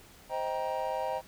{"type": "chord", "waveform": "triangle", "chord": "C minor seventh", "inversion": "none", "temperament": "just", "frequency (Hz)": [523.3, 627.9, 784.9, 941.9], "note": ["C5", "Eb5", "G5", "Bb5"], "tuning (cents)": [0, 16, 2, 18], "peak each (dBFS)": -34, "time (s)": [0.29, 1.22], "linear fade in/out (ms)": 50, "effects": ["pink hiss -55 dBFS RMS until 1.27 s"]}